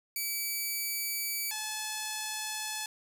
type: tone pair in turn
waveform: 5% pulse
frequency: 2300 / 861.5 Hz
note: D7 / A5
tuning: -37 / -37 cents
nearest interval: octave + perfect fourth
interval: 1700 cents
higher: first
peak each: -22 dBFS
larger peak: neither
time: 0.16-1.51 / 1.51-2.86 s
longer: neither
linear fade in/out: 2 ms
effects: 10-bit